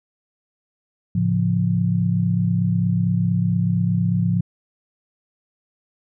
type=chord; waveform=sine; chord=A augmented; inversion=none; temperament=equal; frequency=110 / 138.59 / 174.61 Hz; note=A2 / C#3 / E#3; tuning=0 / 0 / 0 cents; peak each=-21 / -25 / -19 dBFS; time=1.15-4.41 s; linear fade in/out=5 ms; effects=none